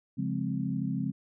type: chord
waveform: sine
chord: Db major seventh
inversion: none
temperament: equal with one note detuned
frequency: 138.59 / 175.42 / 207.7 / 261.6 Hz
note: Db3 / F3 / Ab3 / C4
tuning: 0 / +8 / 0 / 0 cents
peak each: -34 dBFS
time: 0.17-1.12 s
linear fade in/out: 20 ms
effects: none